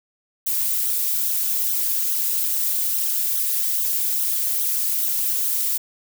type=noise with flanger; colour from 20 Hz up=violet; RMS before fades=-22 dBFS; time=0.46-5.78 s; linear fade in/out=10 ms; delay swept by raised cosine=0.4 to 5.3 ms; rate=2.4 Hz; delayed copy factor=-0.9; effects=none